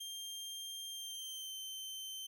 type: tone with pitch glide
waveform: sawtooth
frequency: 3189 to 3098 Hz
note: G7 to G7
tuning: +29 to -21 cents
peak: -40 dBFS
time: 0-2.27 s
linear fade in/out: 10 ms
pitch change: -50 cents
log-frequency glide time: 0.9-1.54 s
effects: none